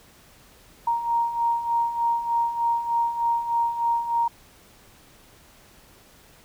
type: beating tone pair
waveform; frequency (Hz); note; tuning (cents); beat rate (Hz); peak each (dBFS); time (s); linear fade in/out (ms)
sine; 932 / 935.3; A#5 / A#5; -1 / +6; 3.3; -28 / -22; 0.87-4.28; 5
effects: pink hiss -53 dBFS RMS until 6.44 s